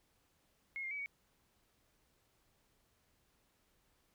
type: tone with pitch steps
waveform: sine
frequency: 2164 / 2116 / 2285 / 2244 Hz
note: C#7 / C7 / D7 / C#7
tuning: -42 / +19 / -48 / +21 cents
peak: -39 dBFS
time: 0.76-1.06 s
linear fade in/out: 0 ms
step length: 75 ms
effects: pink hiss -75 dBFS RMS until 4.14 s